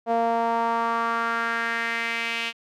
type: tone with band-pass filter sweep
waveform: sawtooth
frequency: 230.9 Hz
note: A#3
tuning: 16 cents flat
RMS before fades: -25 dBFS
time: 0.06-2.53 s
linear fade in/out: 50 ms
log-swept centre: 660 to 2800 Hz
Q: 3.1
effects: none